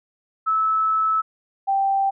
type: tone pair in turn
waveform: sine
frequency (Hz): 1304 / 783.5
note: E6 / G5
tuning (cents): -19 / -1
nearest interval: major sixth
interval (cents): 882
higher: first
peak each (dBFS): -17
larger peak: neither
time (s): 0.46-1.22 / 1.67-2.11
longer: first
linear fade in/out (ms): 20
effects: none